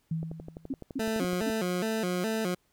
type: tone with exponential decay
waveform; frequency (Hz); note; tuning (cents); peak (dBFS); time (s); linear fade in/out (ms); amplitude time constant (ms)
sine; 161.7; E3; -33; -26; 0.11-0.8; 5; 150
type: click train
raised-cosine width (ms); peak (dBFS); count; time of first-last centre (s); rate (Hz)
2; -27; 16; 0.23-1.501; 11.8
type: tone bursts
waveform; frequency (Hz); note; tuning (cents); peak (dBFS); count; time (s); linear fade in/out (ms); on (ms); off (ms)
sine; 270.5; C#4; -42; -28; 4; 0.7-1.496; 5; 34; 220
type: tone with vibrato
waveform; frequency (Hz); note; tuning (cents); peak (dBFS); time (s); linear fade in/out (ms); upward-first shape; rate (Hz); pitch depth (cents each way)
20% pulse; 199.4; G3; +30; -23; 0.99-2.55; 10; square; 2.4; 180
effects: pink hiss -71 dBFS RMS until 2.72 s